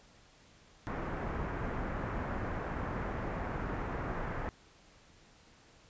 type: low-pass noise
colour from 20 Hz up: pink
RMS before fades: -37 dBFS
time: 0.87-4.49 s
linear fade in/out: 0 ms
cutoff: 1800 Hz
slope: 24 dB/octave
effects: pink hiss -61 dBFS RMS until 5.89 s + resampled to 16000 Hz